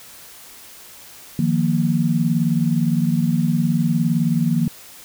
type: chord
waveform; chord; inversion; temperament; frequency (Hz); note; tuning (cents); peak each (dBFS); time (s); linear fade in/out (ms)
sine; Eb suspended second; none; just; 155.56 / 175.01 / 233.3; Eb3 / F3 / Bb3; 0 / +4 / +2; -20; 1.39-4.68; 2
effects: white hiss -42 dBFS RMS until 5.04 s